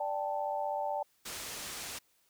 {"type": "chord", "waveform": "sine", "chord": "D suspended fourth", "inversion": "none", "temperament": "equal", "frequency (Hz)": [587.3, 784, 880], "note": ["D5", "G5", "A5"], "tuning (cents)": [0, 0, 0], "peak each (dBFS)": -36, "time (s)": [0, 1.03], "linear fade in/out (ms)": 5}
{"type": "low-pass noise", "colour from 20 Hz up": "white", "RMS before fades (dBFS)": -42, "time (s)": [1.25, 1.99], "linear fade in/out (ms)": 10, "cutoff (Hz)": 9000, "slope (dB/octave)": 12}
{"effects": ["white hiss -71 dBFS RMS until 2.29 s"]}